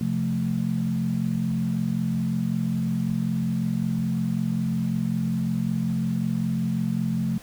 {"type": "chord", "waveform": "sine", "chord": "F major", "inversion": "second", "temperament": "equal", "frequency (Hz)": [130.81, 174.61, 220], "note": ["C3", "F3", "A3"], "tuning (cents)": [0, 0, 0], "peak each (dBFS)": [-29, -26, -26], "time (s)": [0.01, 7.38], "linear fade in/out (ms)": 2, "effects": ["pink hiss -47 dBFS RMS until 7.42 s"]}